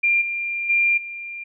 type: tone with level steps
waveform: sine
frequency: 2389 Hz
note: D7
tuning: 29 cents sharp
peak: -15 / -23 / -15 / -30 dBFS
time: 0.03-1.44 s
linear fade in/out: 10 ms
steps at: 0.21 / 0.69 / 0.97 s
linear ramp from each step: 10 ms
effects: none